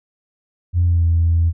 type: tone with pitch glide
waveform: sine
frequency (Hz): 87.31 to 83.66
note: F2 to E2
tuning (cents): 0 to +26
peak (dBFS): -11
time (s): 0.73-1.53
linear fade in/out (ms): 50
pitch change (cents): -74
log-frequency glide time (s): 0.85-1.05
effects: tanh soft clip ceiling -8 dBFS